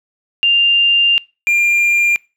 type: tone pair in turn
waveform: sine / triangle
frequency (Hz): 2794 / 2395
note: F7 / D7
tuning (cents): 0 / +33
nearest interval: minor third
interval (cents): 267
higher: first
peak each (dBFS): -9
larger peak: neither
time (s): 0.43-1.18 / 1.47-2.16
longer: first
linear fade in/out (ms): 0
effects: noise-tail reverb RT60 0.3 s tail -24 dB re dry